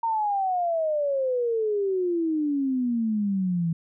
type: exponential sweep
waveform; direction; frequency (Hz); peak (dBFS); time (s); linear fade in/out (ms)
sine; down; 928 to 162.6; -22; 0.03-3.73; 5
effects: none